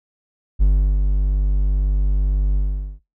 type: tone with ADSR envelope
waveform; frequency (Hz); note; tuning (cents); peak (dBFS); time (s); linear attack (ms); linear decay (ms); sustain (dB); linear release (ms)
triangle; 49; G1; 0; -8; 0.59-3; 30; 360; -4; 440
effects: noise-tail reverb RT60 0.2 s tail -20 dB re dry